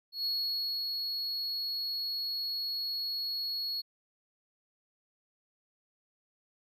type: tone with ADSR envelope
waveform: triangle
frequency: 4342 Hz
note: C#8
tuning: 37 cents flat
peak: -28 dBFS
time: 0.12-3.82 s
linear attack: 130 ms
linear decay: 600 ms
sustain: -3 dB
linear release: 21 ms
effects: none